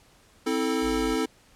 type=chord; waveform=square; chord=A minor; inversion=first; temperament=equal with one note detuned; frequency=261.6 / 323.4 / 440 Hz; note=C4 / E4 / A4; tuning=0 / -33 / 0 cents; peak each=-29 dBFS; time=0.46-1.26 s; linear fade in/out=10 ms
type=exponential sweep; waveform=sine; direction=down; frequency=58.27 to 49.02 Hz; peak=-34 dBFS; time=0.81-1.17 s; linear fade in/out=50 ms
effects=pink hiss -58 dBFS RMS until 1.55 s + low-pass 11000 Hz 12 dB/octave